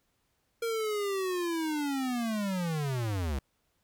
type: linear sweep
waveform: square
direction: down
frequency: 466.2 to 64 Hz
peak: -30 dBFS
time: 0.62-3.39 s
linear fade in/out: 5 ms
effects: pink hiss -75 dBFS RMS until 3.83 s